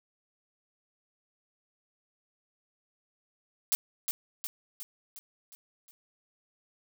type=noise with echo; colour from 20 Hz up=blue; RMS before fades=-26 dBFS; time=3.72-3.75 s; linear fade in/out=0 ms; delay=360 ms; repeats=6; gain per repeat=-5 dB; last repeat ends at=5.91 s; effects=none